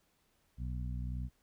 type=harmonic tone; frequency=61.74 Hz; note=B1; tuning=in tune; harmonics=1 / 2 / 3 / 4; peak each=-37 / -41 / -47 / -51 dBFS; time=0.57-1.3 s; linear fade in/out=50 ms; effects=pink hiss -74 dBFS RMS until 1.42 s